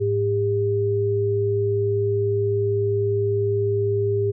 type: tone pair together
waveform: sine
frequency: 106.2 / 401 Hz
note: G#2 / G4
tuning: +39 / +39 cents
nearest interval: octave + major seventh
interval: 2300 cents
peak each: -23 / -20 dBFS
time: 0-4.32 s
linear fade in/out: 20 ms
effects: none